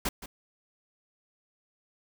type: noise with echo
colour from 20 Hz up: pink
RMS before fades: -29 dBFS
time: 0.05-0.09 s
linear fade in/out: 5 ms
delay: 170 ms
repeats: 1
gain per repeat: -13 dB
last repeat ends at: 0.26 s
effects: none